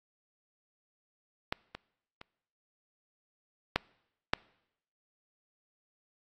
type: clicks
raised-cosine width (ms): 0.3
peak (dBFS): -14 / -23 / -29 / -9 / -9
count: 5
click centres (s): 1.525 / 1.75 / 2.214 / 3.76 / 4.335
effects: noise-tail reverb RT60 0.8 s tail -25 dB re dry + AAC 32 kbps